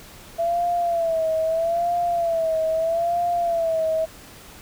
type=tone with vibrato; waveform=sine; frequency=668 Hz; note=E5; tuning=23 cents sharp; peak=-19 dBFS; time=0.38-4.06 s; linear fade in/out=20 ms; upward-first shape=sine; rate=0.78 Hz; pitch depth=78 cents each way; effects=pink hiss -44 dBFS RMS until 4.61 s